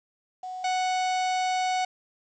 sine / 45% pulse tone pair in turn, 740 / 740 Hz, F#5 / F#5, 0 / 0 cents, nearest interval unison, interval 0 cents, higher neither, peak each -33 / -24 dBFS, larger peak second, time 0.43-0.64 / 0.64-1.85 s, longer second, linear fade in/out 5 ms, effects resampled to 16000 Hz + 9-bit

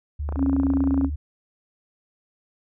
sine tone with pitch glide, 73.42 to 74.1 Hz, D2 to D2, 0 to +16 cents, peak -25 dBFS, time 0.19-1.16 s, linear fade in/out 10 ms, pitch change +16 cents, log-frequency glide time 0.33-0.59 s
click train, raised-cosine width 1 ms, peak -19 dBFS, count 23, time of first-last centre 0.29-1.046 s, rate 29.1 Hz
sine tone with tremolo, 272.6 Hz, C#4, 29 cents flat, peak -17 dBFS, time 0.36-1.1 s, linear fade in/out 50 ms, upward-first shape sine, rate 18 Hz, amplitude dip 40%
effects none

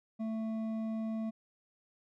sine tone with hard clipping, 221.6 Hz, A3, 13 cents sharp, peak -35 dBFS, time 0.19-1.31 s, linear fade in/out 20 ms, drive 7 dB, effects none

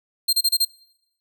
sawtooth tone bursts, 4186 Hz, C8, in tune, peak -13 dBFS, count 5, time 0.28-0.651 s, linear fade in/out 10 ms, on 51 ms, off 29 ms, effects noise-tail reverb RT60 0.9 s tail -25 dB re dry

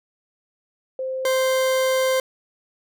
sine / 40% pulse tone pair in turn, 522 / 522 Hz, C5 / C5, -4 / -4 cents, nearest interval unison, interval 0 cents, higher neither, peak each -24 / -17 dBFS, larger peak second, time 0.99-1.25 / 1.25-2.2 s, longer second, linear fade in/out 2 ms, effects none

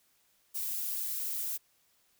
violet noise with flanger, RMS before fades -35 dBFS, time 0.54-1.58 s, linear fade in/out 20 ms, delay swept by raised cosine 1.8 to 3.5 ms, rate 3.5 Hz, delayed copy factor -0.7, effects white hiss -70 dBFS RMS until 2.19 s

